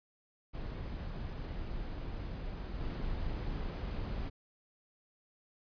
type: noise with level steps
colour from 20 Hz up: brown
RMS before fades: -40 / -37 dBFS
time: 0.53-4.3 s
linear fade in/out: 20 ms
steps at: 2.8 s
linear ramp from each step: 5 ms
effects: resampled to 11025 Hz